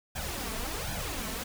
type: noise with flanger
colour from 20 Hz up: pink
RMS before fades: -35 dBFS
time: 0.15-1.44 s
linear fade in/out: 10 ms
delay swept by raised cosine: 1.2 to 4.6 ms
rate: 1.3 Hz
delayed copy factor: +0.7
effects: none